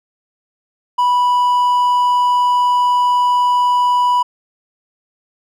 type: tone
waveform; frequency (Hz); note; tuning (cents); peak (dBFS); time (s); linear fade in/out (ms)
triangle; 984; B5; -7; -9; 0.98-4.23; 10
effects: none